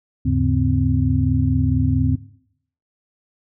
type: tone cluster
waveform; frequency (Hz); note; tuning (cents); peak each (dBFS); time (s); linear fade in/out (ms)
sine; 78.6 / 103 / 140.4 / 258.7; D#2 / G#2 / C#3 / C4; +18 / -14 / +22 / -19; -21; 0.25-2.16; 10
effects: noise-tail reverb RT60 0.7 s tail -19 dB re dry